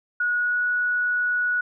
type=tone with pitch glide; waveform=sine; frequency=1455 to 1466 Hz; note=F#6 to F#6; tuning=-29 to -16 cents; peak=-20 dBFS; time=0.2-1.61 s; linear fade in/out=5 ms; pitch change=+13 cents; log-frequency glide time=0.37-0.65 s; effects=none